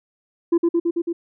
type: tone with echo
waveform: sine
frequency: 339.6 Hz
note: F4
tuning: 48 cents flat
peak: -10 dBFS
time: 0.52-0.58 s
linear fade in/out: 10 ms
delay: 110 ms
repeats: 5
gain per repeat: -2 dB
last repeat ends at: 1.13 s
effects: tanh soft clip ceiling -12 dBFS